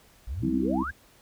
sine exponential sweep, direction up, 52.6 to 1700 Hz, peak -30 dBFS, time 0.27-0.91 s, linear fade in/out 10 ms
triangle tone, 70.2 Hz, C#2, 22 cents sharp, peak -36 dBFS, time 0.28-0.92 s, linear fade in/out 10 ms
harmonic tone, 64.7 Hz, C2, 19 cents flat, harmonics 3 / 4 / 5, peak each -30 / -28 / -28 dBFS, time 0.42-0.84 s, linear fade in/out 20 ms
effects pink hiss -58 dBFS RMS until 1.21 s

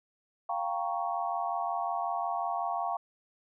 sine chord, G half-diminished seventh, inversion third, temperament equal, 698.5 / 784 / 932.3 / 1108.7 Hz, F5 / G5 / Bb5 / Db6, 0 / 0 / 0 / 0 cents, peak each -33 / -35 / -37 / -36 dBFS, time 0.49-2.97 s, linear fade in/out 5 ms, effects none

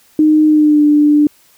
sine tone with pitch glide, 307.5 to 296.2 Hz, D#4 to D4, -20 to +15 cents, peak -6 dBFS, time 0.19-1.27 s, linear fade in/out 2 ms, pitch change -65 cents, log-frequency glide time 0.46-0.83 s, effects white hiss -50 dBFS RMS until 1.57 s

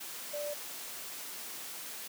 sine tone in noise, 587.3 Hz, D5, in tune, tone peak -35 dBFS, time 0.33-0.54 s, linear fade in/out 10 ms, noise white, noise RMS -43 dBFS, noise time 0-2.08 s, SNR +5 dB, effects high-pass 200 Hz 12 dB/octave

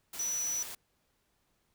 sine tone in noise, 5920 Hz, F#8, in tune, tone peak -31 dBFS, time 0.19-0.63 s, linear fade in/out 5 ms, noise white, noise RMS -43 dBFS, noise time 0.13-0.75 s, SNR +9 dB, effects pink hiss -75 dBFS RMS until 1.74 s

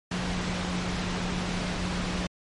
sine tone in noise, 180 Hz, F#3, 47 cents flat, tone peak -31 dBFS, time 0.11-2.27 s, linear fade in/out 5 ms, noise pink, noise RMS -31 dBFS, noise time 0.11-2.27 s, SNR -3 dB, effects low-pass 5000 Hz 12 dB/octave + MP3 48 kbps

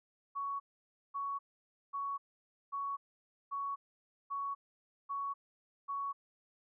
sine tone bursts, 1117 Hz, C#6, 13 cents sharp, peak -35 dBFS, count 8, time 0.35-6.13 s, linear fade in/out 20 ms, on 250 ms, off 540 ms, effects none

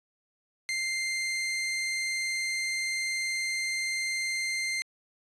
sawtooth tone, 2093 Hz, C7, in tune, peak -25 dBFS, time 0.69-4.82 s, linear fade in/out 0 ms, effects resampled to 22050 Hz

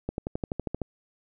accelerating click train, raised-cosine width 2 ms, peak -16 dBFS, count 10, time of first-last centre 0.09-0.817 s, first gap 91 ms, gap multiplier 0.97, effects none

